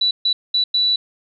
sine tone bursts at uneven times, 3951 Hz, B7, in tune, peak -14 dBFS, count 4, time 0.01-0.11 / 0.25-0.33 / 0.54-0.64 / 0.74-0.96 s, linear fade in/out 5 ms, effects none

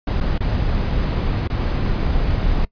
brown noise with dropouts, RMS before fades -19 dBFS, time 0.07-2.65 s, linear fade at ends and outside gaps 5 ms, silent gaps 0.203-0.209 / 0.38-0.405 / 1.476-1.499 s, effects noise-tail reverb RT60 0.1 s tail -21 dB re dry + resampled to 11025 Hz

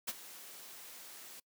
white noise with ADSR envelope, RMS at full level -35 dBFS, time 0.07-1.4 s, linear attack 17 ms, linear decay 33 ms, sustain -16 dB, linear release 6 ms, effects noise-tail reverb RT60 0.1 s tail -25 dB re dry + high-pass 200 Hz 12 dB/octave

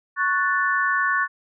sine chord, F# minor, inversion second, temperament equal, 1108.7 / 1480 / 1760 Hz, C#6 / F#6 / A6, 0 / 0 / 0 cents, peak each -23 dBFS, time 0.16-1.28 s, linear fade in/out 50 ms, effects none

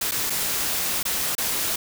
white noise with dropouts, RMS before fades -25 dBFS, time 0.01-1.76 s, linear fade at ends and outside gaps 5 ms, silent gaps 0.112-0.118 / 0.299-0.302 / 1.03-1.052 / 1.352-1.38 s, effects none

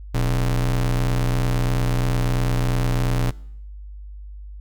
square ring-modulated tone, 75.8 Hz, D#2, 45 cents flat, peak -16 dBFS, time 0.14-3.31 s, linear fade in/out 10 ms, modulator 44.3 Hz, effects noise-tail reverb RT60 0.7 s tail -21 dB re dry + added 50 Hz sine -34 dBFS peak until 4.6 s

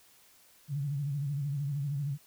sine tone with vibrato, 142.2 Hz, C#3, 45 cents sharp, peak -30 dBFS, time 0.68-2.18 s, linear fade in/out 50 ms, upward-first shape sine, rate 13 Hz, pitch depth 88 cents each way, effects white hiss -61 dBFS RMS until 2.26 s

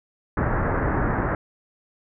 pink low-pass noise, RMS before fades -23 dBFS, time 0.37-1.35 s, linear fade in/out 2 ms, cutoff 1800 Hz, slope 48 dB/octave, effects none

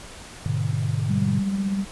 sine chord, G# diminished, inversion none, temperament just, 103.83 / 124.59 / 149.51 Hz, G#2 / B2 / D3, 0 / +16 / +31 cents, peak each -26 dBFS, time 0.46-1.4 s, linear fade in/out 0 ms
sine tone with tremolo, 196 Hz, G3, in tune, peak -19 dBFS, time 1.09-1.85 s, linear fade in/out 20 ms, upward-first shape triangle, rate 16 Hz, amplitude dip 55%
effects pink hiss -41 dBFS RMS until 1.91 s + resampled to 24000 Hz

